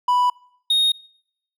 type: tone pair in turn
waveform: triangle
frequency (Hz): 987.8 / 3721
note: B5 / A#7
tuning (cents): 0 / -4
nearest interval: octave + major seventh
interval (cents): 2296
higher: second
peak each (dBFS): -13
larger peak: neither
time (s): 0.08-0.3 / 0.7-0.92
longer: neither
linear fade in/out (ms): 5
effects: noise-tail reverb RT60 0.7 s tail -25 dB re dry